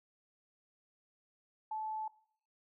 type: tone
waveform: sine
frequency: 869 Hz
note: A5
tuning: 22 cents flat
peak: -36 dBFS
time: 1.71-2.08 s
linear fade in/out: 5 ms
effects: noise-tail reverb RT60 0.6 s tail -19 dB re dry